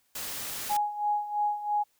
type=noise; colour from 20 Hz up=white; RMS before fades=-36 dBFS; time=0.15-0.77 s; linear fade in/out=5 ms
type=tone with tremolo; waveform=sine; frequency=832 Hz; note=G#5; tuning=3 cents sharp; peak=-23 dBFS; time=0.69-1.84 s; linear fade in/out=20 ms; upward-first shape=sine; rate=3 Hz; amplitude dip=75%
effects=white hiss -70 dBFS RMS until 1.99 s